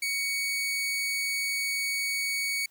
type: tone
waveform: sawtooth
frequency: 2237 Hz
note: C#7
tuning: 15 cents sharp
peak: -24 dBFS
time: 0.02-2.66 s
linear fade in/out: 5 ms
effects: white hiss -64 dBFS RMS until 2.7 s